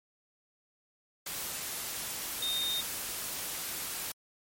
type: tone in noise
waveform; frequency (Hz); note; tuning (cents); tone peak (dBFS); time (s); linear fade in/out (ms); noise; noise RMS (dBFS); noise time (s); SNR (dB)
sine; 3678; A#7; -24; -30; 2.42-2.81; 5; white; -37; 1.26-4.12; +4
effects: MP3 64 kbps